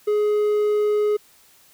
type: tone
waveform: triangle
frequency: 419.4 Hz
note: G#4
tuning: 17 cents sharp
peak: -15 dBFS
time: 0.07-1.17 s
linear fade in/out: 10 ms
effects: white hiss -54 dBFS RMS until 1.73 s